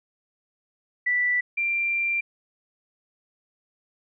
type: tone pair in turn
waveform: sine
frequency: 1970 / 2370 Hz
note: B6 / D7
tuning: -5 / +15 cents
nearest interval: minor third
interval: 320 cents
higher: second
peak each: -20 / -22 dBFS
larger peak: first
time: 1.06-1.41 / 1.57-2.21 s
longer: second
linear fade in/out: 10 ms
effects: none